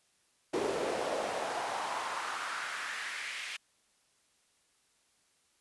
brown noise with high-pass filter sweep, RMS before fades -36 dBFS, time 0.53-3.57 s, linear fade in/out 10 ms, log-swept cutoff 390 to 2400 Hz, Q 2.4, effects white hiss -71 dBFS RMS until 5.6 s + resampled to 24000 Hz

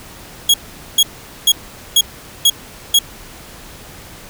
sawtooth tone bursts, 3313 Hz, G#7, 5 cents flat, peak -4 dBFS, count 6, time 0.49-2.99 s, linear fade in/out 5 ms, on 50 ms, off 440 ms, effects pink hiss -37 dBFS RMS until 4.29 s

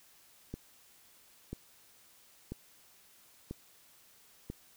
click train, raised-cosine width 3 ms, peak -26 dBFS, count 5, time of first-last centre 0.54-4.5 s, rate 1.01 Hz, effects white hiss -62 dBFS RMS until 4.76 s

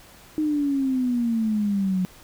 sine exponential sweep, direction down, 311.1 to 181.6 Hz, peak -20 dBFS, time 0.38-2.05 s, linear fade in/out 0 ms, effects pink hiss -49 dBFS RMS until 2.23 s

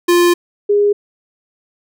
square / sine tone pair in turn, 349.2 / 410.1 Hz, F4 / G#4, 0 / -22 cents, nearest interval minor third, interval 278 cents, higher second, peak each -9 dBFS, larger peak neither, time 0.08-0.34 / 0.69-0.93 s, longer first, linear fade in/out 10 ms, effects none

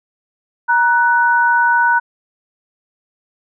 sine tone pair together, 943.9 / 1488 Hz, A#5 / F#6, +21 / +9 cents, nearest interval minor sixth, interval 788 cents, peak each -13 dBFS, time 0.68-2 s, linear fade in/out 20 ms, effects none

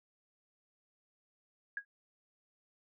sine tone with exponential decay, 1647 Hz, G#6, 15 cents flat, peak -31 dBFS, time 1.77-1.85 s, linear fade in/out 2 ms, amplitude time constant 16 ms, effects none

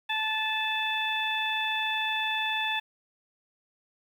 harmonic tone, 873 Hz, A5, 14 cents flat, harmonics 1 / 2 / 3 / 4, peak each -32 / -32 / -32 / -32 dBFS, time 0.09-2.8 s, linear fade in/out 10 ms, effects 9-bit

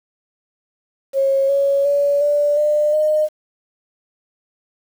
sine tone with pitch steps, 544 / 557 / 570.4 / 584.1 / 598.1 / 612.4 Hz, C#5 / C#5 / C#5 / D5 / D5 / D#5, -33 / +8 / +49 / -10 / +31 / -28 cents, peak -13 dBFS, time 1.13-3.29 s, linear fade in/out 50 ms, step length 360 ms, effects 7-bit

